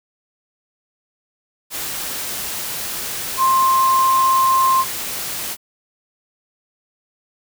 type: tone in noise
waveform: sine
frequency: 1054 Hz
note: C6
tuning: 12 cents sharp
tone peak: -12 dBFS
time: 3.37-4.85 s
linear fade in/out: 50 ms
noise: white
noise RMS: -26 dBFS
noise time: 1.7-5.57 s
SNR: +11 dB
effects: none